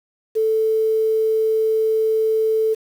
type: tone with quantisation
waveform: sine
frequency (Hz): 440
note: A4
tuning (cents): 0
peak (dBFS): -15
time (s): 0.35-2.75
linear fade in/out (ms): 20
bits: 7
effects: none